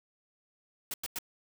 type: noise bursts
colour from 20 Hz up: white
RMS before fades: -36 dBFS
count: 3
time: 0.91-1.187 s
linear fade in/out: 2 ms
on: 29 ms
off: 95 ms
effects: none